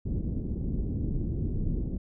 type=low-pass noise; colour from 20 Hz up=pink; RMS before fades=-30 dBFS; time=0.05-1.98 s; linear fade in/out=10 ms; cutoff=320 Hz; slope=24 dB/octave; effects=none